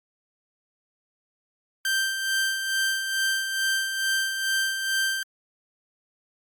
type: tone with tremolo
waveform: sawtooth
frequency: 1568 Hz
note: G6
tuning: in tune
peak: -18 dBFS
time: 1.85-5.23 s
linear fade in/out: 2 ms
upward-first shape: sine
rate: 2.3 Hz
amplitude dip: 50%
effects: Opus 32 kbps